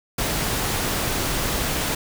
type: noise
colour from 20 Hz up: pink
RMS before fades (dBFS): -24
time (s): 0.18-1.95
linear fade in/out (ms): 5
effects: none